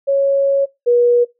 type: tone pair in turn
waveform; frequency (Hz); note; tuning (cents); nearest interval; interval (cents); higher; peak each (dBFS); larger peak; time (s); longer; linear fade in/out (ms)
sine; 553 / 482.1; C#5 / B4; -4 / -42; major second; 238; first; -11 / -9; second; 0.07-0.66 / 0.86-1.25; first; 20
effects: noise-tail reverb RT60 0.2 s tail -20 dB re dry